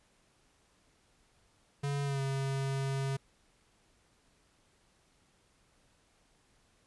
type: tone with pitch glide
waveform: square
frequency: 141.6 to 135.99 Hz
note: C#3 to C#3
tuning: +37 to -33 cents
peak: -32 dBFS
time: 1.83-3.17 s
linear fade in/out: 10 ms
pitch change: -70 cents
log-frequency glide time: 2.04-2.21 s
effects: pink hiss -69 dBFS RMS until 6.86 s + resampled to 24000 Hz